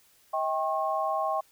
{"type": "tone cluster", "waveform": "sine", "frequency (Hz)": [638, 788, 1084], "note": ["D#5", "G5", "C#6"], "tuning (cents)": [43, 9, -39], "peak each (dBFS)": -30, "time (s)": [0.33, 1.41], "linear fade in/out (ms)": 10, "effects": ["white hiss -62 dBFS RMS until 1.51 s"]}